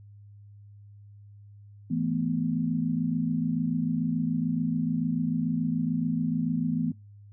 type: chord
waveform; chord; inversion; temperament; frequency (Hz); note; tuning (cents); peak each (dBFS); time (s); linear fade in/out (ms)
sine; E suspended fourth; none; equal; 164.81 / 220 / 246.9; E3 / A3 / B3; 0 / 0 / 0; -29 / -31 / -28; 1.9-6.92; 10
effects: noise-tail reverb RT60 0.3 s tail -26 dB re dry + added 102 Hz sine -47 dBFS peak until 7.32 s